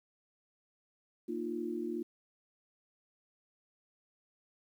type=chord; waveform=sine; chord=Bb suspended fourth; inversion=none; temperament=equal with one note detuned; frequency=233.1 / 307.2 / 349.2 Hz; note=Bb3 / Eb4 / F4; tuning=0 / -22 / 0 cents; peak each=-40 / -40 / -37 dBFS; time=1.28-2.03 s; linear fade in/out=10 ms; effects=11-bit